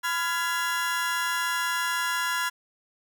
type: chord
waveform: 35% pulse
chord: F diminished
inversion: second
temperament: just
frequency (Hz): 1005.8 / 1396.9 / 1676.3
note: Cb6 / F6 / Ab6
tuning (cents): +31 / 0 / +16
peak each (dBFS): -28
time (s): 0.03-2.5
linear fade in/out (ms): 20
effects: none